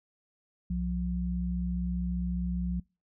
sine tone pair together, 63.24 / 178.2 Hz, B1 / F3, +42 / +35 cents, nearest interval octave + tritone, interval 1793 cents, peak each -32 / -30 dBFS, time 0.7-2.8 s, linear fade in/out 5 ms, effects noise-tail reverb RT60 0.3 s tail -26 dB re dry

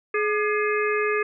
harmonic tone with a mistuned harmonic, 422 Hz, G#4, 28 cents sharp, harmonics 1 / 3 / 4 / 5 / 6, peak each -23 / -28 / -29 / -30 / -31 dBFS, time 0.14-1.23 s, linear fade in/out 5 ms, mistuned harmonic 3, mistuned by -80 cents, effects none

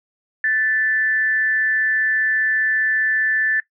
sine tone with amplitude modulation, 1760 Hz, A6, in tune, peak -14 dBFS, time 0.44-3.6 s, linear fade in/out 2 ms, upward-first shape sine, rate 235 Hz, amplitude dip 45%, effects noise-tail reverb RT60 0.1 s tail -18 dB re dry

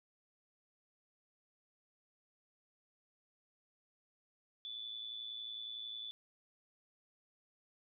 sine tone with amplitude modulation, 3477 Hz, A7, 21 cents flat, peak -40 dBFS, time 4.65-6.11 s, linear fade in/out 0 ms, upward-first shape sine, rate 111 Hz, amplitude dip 55%, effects none

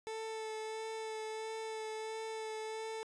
30% pulse tone with vibrato, 440 Hz, A4, in tune, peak -37 dBFS, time 0.07-3.03 s, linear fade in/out 0 ms, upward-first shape sine, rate 1.5 Hz, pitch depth 15 cents each way, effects resampled to 22050 Hz

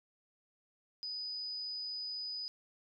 sine tone, 4978 Hz, D#8, in tune, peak -38 dBFS, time 1.03-2.48 s, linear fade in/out 0 ms, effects none

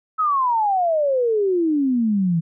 sine exponential sweep, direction down, 1304 to 160 Hz, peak -16 dBFS, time 0.18-2.41 s, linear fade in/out 20 ms, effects none

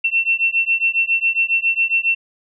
sine beating tone pair, 2700 / 2707.3 Hz, E7 / E7, +41 / +46 cents, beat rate 7.3 Hz, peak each -18 dBFS, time 0.04-2.15 s, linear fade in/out 10 ms, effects none

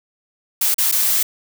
blue noise with dropouts, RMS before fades -17 dBFS, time 0.61-1.23 s, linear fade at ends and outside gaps 5 ms, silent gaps 0.744-0.782 / 0.915-0.923 s, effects none

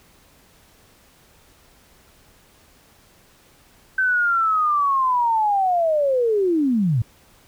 sine linear sweep, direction down, 1545 to 103.83 Hz, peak -16 dBFS, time 3.98-7.02 s, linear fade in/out 5 ms, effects pink hiss -54 dBFS RMS until 7.47 s

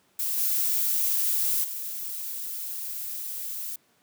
violet noise with level steps, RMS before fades -28 / -25 / -34 dBFS, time 0.19-3.76 s, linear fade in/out 5 ms, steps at 0.37 / 1.63 s, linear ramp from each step 20 ms, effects pink hiss -65 dBFS RMS until 4.02 s + high-pass 150 Hz 12 dB/octave

